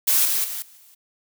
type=noise with level steps; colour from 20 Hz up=blue; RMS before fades=-18 / -22 / -30 / -49 / -51 dBFS; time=0.07-0.95 s; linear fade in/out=10 ms; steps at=0.25 / 0.44 / 0.62 / 0.77 s; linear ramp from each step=2 ms; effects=none